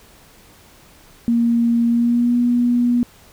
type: tone with pitch glide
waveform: sine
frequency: 234.2 to 242 Hz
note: A#3 to B3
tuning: +8 to -35 cents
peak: -13 dBFS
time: 1.28-3.03 s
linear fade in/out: 0 ms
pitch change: +57 cents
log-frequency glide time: 1.87-2.36 s
effects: pink hiss -48 dBFS RMS until 3.32 s